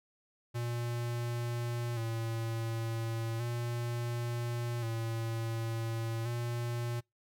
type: tone with vibrato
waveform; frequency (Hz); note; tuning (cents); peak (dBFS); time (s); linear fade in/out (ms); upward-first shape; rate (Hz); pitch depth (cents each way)
square; 116.54; A#2; 0; -34; 0.54-7.01; 20; square; 0.35; 39
effects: noise-tail reverb RT60 0.2 s tail -26 dB re dry